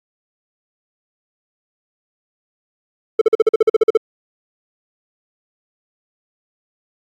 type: tone bursts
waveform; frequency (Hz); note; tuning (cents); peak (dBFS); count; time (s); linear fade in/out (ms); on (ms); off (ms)
triangle; 441.3; A4; +5; -5; 12; 3.19-3.973; 5; 24; 45
effects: AAC 48 kbps